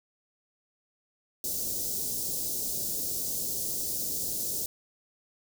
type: band-stop noise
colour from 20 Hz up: white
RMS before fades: -32 dBFS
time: 1.44-4.66 s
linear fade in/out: 2 ms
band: 540 to 5000 Hz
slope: 24 dB/octave
effects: none